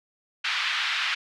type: band-pass noise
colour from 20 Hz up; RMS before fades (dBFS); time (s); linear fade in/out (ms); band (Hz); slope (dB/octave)
white; -27; 0.44-1.15; 10; 1200 to 3600; 24
effects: none